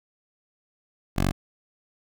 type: tone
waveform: 10% pulse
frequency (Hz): 47.09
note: F#1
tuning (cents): +31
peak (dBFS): -13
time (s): 1.16-1.32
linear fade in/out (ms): 20
effects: none